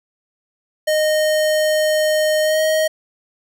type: tone with pitch glide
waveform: square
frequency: 617 to 627.8 Hz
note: D#5 to D#5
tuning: -15 to +15 cents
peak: -15 dBFS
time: 0.87-2.88 s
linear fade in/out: 10 ms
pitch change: +30 cents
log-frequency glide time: 2.42-2.61 s
effects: none